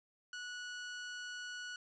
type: tone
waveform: sawtooth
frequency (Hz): 1469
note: F#6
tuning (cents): -13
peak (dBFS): -39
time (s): 0.33-1.76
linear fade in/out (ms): 2
effects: resampled to 16000 Hz + 13-bit